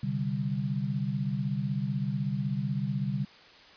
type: chord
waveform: sine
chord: C suspended second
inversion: none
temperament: equal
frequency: 130.81 / 146.83 / 196 Hz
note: C3 / D3 / G3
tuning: 0 / 0 / 0 cents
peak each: -32 dBFS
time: 0.03-3.25 s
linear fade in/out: 5 ms
effects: white hiss -53 dBFS RMS until 3.76 s + resampled to 11025 Hz